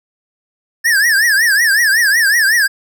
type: tone with vibrato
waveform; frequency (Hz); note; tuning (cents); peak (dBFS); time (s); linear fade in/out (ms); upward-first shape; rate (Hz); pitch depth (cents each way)
square; 1739; A6; -21; -10; 0.84-2.68; 20; triangle; 5.4; 210
effects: none